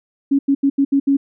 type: tone bursts at uneven times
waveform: sine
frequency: 277.2 Hz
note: C#4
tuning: in tune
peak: -11 dBFS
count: 6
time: 0.31-0.39 / 0.48-0.55 / 0.63-0.7 / 0.78-0.85 / 0.92-1 / 1.07-1.17 s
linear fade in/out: 10 ms
effects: none